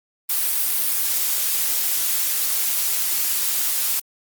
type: noise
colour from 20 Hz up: blue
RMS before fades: -21 dBFS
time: 0.29-4 s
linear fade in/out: 10 ms
effects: Opus 32 kbps

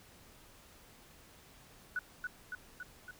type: tone with echo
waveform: sine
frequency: 1479 Hz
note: F#6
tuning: 1 cent flat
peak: -32 dBFS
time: 1.96-1.99 s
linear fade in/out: 2 ms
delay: 280 ms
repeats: 4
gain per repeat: -3 dB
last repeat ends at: 3.11 s
effects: pink hiss -59 dBFS RMS until 3.19 s

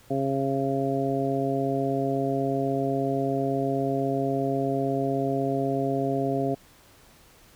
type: harmonic tone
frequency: 136.3 Hz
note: C#3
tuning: 29 cents flat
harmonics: 1 / 2 / 3 / 4 / 5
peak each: -31 / -28 / -29 / -33 / -29 dBFS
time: 0.1-6.55 s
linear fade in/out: 10 ms
effects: pink hiss -55 dBFS RMS until 7.55 s

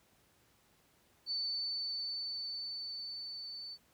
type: tone with level ramp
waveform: sine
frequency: 4511 Hz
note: C#8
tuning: 29 cents sharp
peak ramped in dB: -33 to -43 dBFS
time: 1.26-3.78 s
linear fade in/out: 50 ms
effects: pink hiss -69 dBFS RMS until 3.93 s + high-pass 60 Hz 12 dB/octave

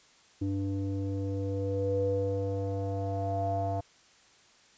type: tone with low-pass filter sweep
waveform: square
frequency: 98 Hz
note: G2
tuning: in tune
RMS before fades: -31 dBFS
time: 0.41-3.81 s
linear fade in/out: 10 ms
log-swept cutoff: 340 to 740 Hz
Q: 9.3
effects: white hiss -60 dBFS RMS until 4.77 s + resampled to 16000 Hz

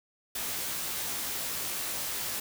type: noise with comb filter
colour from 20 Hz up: white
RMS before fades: -34 dBFS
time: 0.35-2.4 s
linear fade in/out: 5 ms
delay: 17 ms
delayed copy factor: +0.9
effects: none

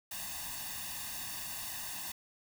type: noise with comb filter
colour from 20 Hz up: white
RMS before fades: -41 dBFS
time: 0.11-2.12 s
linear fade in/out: 5 ms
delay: 1.1 ms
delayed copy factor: +1
effects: none

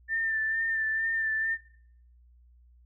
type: tone with vibrato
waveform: sine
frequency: 1787 Hz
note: A6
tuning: 26 cents sharp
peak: -26 dBFS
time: 0.08-1.58 s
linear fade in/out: 50 ms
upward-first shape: sine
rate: 2.2 Hz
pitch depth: 27 cents each way
effects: noise-tail reverb RT60 0.7 s tail -23 dB re dry + added 60 Hz sine -55 dBFS peak until 2.85 s

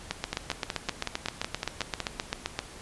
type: two click trains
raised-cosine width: 0.2 ms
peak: -12 / -11 dBFS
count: 10 / 20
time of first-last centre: 0.33-2.003 / 0.11-2.59 s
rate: 5.38 / 7.66 Hz
effects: pink hiss -46 dBFS RMS until 2.81 s + resampled to 24000 Hz

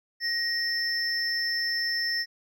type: tone pair together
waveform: triangle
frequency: 1878 / 5312 Hz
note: A#6 / E8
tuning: +12 / +12 cents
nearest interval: octave + tritone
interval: 1800 cents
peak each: -27 dBFS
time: 0.2-2.26 s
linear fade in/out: 50 ms
effects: none

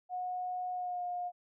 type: tone with pitch glide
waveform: sine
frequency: 728 to 713 Hz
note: F#5 to F5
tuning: -28 to +36 cents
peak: -34 dBFS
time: 0.09-1.32 s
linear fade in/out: 50 ms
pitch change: -36 cents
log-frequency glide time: 0.72-1.03 s
effects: none

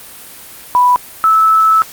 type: tone pair in turn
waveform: sine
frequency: 987.8 / 1306.8 Hz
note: B5 / E6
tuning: 0 / -15 cents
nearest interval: perfect fourth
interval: 485 cents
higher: second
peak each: -6 dBFS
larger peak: neither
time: 0.75-0.96 / 1.24-1.82 s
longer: second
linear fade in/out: 0 ms
effects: white hiss -34 dBFS RMS until 1.92 s + Opus 32 kbps

